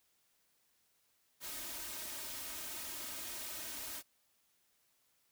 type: noise with comb filter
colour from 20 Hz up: white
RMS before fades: -44 dBFS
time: 1.4-4.03 s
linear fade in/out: 50 ms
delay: 3.2 ms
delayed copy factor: +0.6
effects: white hiss -75 dBFS RMS until 5.31 s